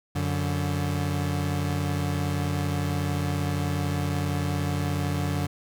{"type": "tone pair together", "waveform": "30% pulse", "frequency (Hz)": [90.7, 143.98], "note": ["F#2", "D3"], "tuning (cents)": [-34, -34], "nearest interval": "minor sixth", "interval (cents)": 800, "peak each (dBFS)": -25, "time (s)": [0.15, 5.47], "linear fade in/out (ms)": 10, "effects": []}